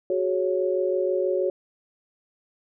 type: chord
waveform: sine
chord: F# suspended second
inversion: none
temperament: just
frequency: 370 / 416.2 / 555 Hz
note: F#4 / G#4 / C#5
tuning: 0 / +4 / +2 cents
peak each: -24 / -29 / -25 dBFS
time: 0.1-1.5 s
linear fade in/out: 2 ms
effects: none